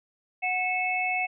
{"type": "tone cluster", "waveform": "sine", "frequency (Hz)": [736, 2194, 2615], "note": ["F#5", "C#7", "E7"], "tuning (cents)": [-9, -18, -15], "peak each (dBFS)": -29, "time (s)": [0.42, 1.27], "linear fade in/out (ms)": 20, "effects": []}